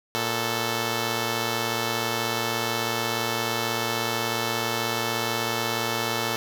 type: tone pair together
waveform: 5% pulse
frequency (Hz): 116.54 / 440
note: A#2 / A4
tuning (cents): 0 / 0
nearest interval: octave + major seventh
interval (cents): 2300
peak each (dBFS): -16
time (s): 0.15-6.36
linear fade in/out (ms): 0
effects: none